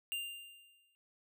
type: tone with exponential decay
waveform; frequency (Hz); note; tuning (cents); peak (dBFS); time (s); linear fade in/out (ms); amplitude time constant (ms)
square; 2794; F7; 0; -35; 0.12-0.95; 0; 180
effects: none